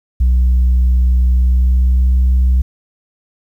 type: tone with pitch glide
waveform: sine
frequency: 62.3 to 63.46 Hz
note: B1 to B1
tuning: +16 to +48 cents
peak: -6 dBFS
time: 0.2-2.62 s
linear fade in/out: 10 ms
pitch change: +32 cents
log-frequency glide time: 1.26-2.19 s
effects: tanh soft clip ceiling -7 dBFS + 8-bit